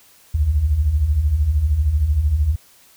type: beating tone pair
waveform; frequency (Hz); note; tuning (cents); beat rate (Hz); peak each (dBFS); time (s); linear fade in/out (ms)
sine; 64.4 / 77.4; C2 / D#2; -27 / -9; 13; -22 / -15; 0.34-2.56; 10
effects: white hiss -51 dBFS RMS until 2.96 s